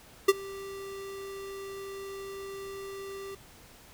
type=tone with ADSR envelope; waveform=square; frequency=392 Hz; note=G4; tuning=in tune; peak=-15 dBFS; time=0.28-3.35 s; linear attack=10 ms; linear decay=32 ms; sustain=-24 dB; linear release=5 ms; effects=pink hiss -54 dBFS RMS until 3.93 s